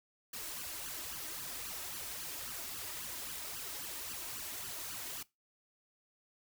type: noise with flanger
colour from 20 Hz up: white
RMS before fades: -43 dBFS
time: 0.33-5.23 s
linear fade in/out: 5 ms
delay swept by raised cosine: 0.65 to 3.25 ms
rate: 3.7 Hz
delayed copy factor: +0.8
effects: noise-tail reverb RT60 0.2 s tail -20 dB re dry